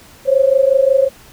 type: tone pair together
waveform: sine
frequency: 525.5 / 551 Hz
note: C5 / C#5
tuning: +7 / -11 cents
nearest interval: minor second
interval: 82 cents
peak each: -12 dBFS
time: 0.25-1.1 s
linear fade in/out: 50 ms
effects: pink hiss -43 dBFS RMS until 1.32 s